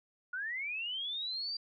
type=linear sweep; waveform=sine; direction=up; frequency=1419 to 4746 Hz; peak=-35 dBFS; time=0.33-1.57 s; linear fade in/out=5 ms; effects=none